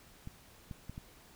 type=clicks; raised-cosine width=5 ms; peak=-30 dBFS; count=4; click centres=0.274 / 0.712 / 0.896 / 0.979 s; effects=pink hiss -59 dBFS RMS until 1.35 s